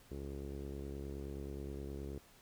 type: tone with low-pass filter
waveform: sawtooth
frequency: 69.5 Hz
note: C#2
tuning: 5 cents sharp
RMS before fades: -44 dBFS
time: 0.11-2.18 s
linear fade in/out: 0 ms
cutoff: 400 Hz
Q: 3.5
effects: pink hiss -63 dBFS RMS until 2.41 s